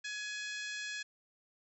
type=harmonic tone with a mistuned harmonic; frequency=841 Hz; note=G#5; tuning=22 cents sharp; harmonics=2 / 3 / 4 / 5 / 6 / 7 / 8 / 9; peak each=-41 / -45 / -47 / -49 / -51 / -52 / -53 / -54 dBFS; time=0.04-1.03 s; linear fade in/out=10 ms; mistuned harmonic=7; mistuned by=-18 cents; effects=none